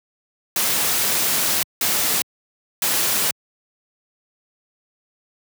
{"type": "noise bursts at uneven times", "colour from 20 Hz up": "white", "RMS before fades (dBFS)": -20, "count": 3, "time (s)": [[0.56, 1.63], [1.81, 2.22], [2.82, 3.31]], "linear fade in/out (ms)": 2, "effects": ["high-pass 100 Hz 12 dB/octave"]}